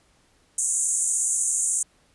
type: band-pass noise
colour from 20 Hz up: pink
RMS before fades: -24 dBFS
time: 0.58-1.83 s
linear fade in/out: 5 ms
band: 6600 to 9900 Hz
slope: 96 dB/octave
effects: pink hiss -62 dBFS RMS until 2.14 s + resampled to 24000 Hz